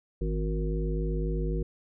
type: harmonic tone with a mistuned harmonic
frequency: 51.91 Hz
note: G#1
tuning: in tune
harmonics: 1 / 3 / 5 / 7 / 9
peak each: -28 / -33 / -40 / -36 / -38 dBFS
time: 0.21-1.63 s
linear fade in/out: 5 ms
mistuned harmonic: 3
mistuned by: +42 cents
effects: none